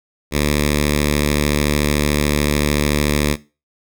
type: tone with notch filter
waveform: 5% pulse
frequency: 73.6 Hz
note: D2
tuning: 4 cents sharp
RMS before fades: -17 dBFS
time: 0.31-3.37 s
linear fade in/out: 50 ms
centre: 760 Hz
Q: 0.8
effects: noise-tail reverb RT60 0.3 s tail -19 dB re dry